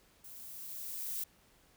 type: noise with level ramp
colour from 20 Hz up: violet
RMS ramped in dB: -51 to -37 dBFS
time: 0.24-1.24 s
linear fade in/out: 5 ms
effects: pink hiss -66 dBFS RMS until 1.76 s